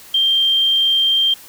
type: tone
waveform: sine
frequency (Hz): 3171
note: G7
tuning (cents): +19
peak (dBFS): -12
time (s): 0.14-1.34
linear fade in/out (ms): 5
effects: white hiss -41 dBFS RMS until 1.48 s